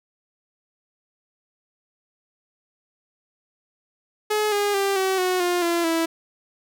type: tone with pitch steps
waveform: sawtooth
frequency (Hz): 424.4 / 409.2 / 394.6 / 380.5 / 366.9 / 353.8 / 341.2 / 329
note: G#4 / G#4 / G4 / F#4 / F#4 / F4 / F4 / E4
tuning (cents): +38 / -26 / +11 / +48 / -15 / +23 / -40 / -3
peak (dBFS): -16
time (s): 4.3-6.06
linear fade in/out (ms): 10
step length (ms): 220
effects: none